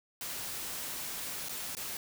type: noise with dropouts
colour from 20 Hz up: white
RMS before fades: -39 dBFS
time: 0.21-1.97 s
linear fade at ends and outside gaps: 1 ms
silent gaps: 1.486-1.493 / 1.751-1.769 s
effects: none